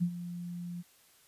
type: tone with ADSR envelope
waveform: sine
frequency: 174.61 Hz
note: F3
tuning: in tune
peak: -24 dBFS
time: 0-0.83 s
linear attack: 25 ms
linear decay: 75 ms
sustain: -13 dB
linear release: 29 ms
effects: white hiss -63 dBFS RMS until 1.27 s + resampled to 32000 Hz